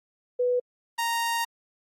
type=tone pair in turn; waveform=sine / sawtooth; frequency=493.9 / 930.5 Hz; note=B4 / A#5; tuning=0 / -3 cents; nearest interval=major seventh; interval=1097 cents; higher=second; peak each=-21 dBFS; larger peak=neither; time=0.39-0.6 / 0.98-1.45 s; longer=second; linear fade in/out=10 ms; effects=AAC 48 kbps